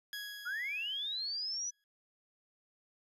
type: tone with exponential decay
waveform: 20% pulse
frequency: 1665 Hz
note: G#6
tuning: 4 cents sharp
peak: -34 dBFS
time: 0.13-1.84 s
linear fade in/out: 1 ms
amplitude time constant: 370 ms
type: linear sweep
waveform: sine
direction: up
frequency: 1352 to 6010 Hz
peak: -35 dBFS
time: 0.45-1.71 s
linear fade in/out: 20 ms
effects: resampled to 32000 Hz